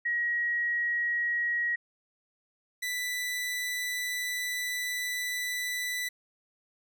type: tone pair in turn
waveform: sine / sawtooth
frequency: 1900 / 1981.3 Hz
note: A#6 / B6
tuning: +33 / +5 cents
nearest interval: minor second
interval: 72 cents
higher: second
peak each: -26 / -27 dBFS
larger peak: first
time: 0.05-1.76 / 2.82-6.09 s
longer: second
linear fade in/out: 10 ms
effects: none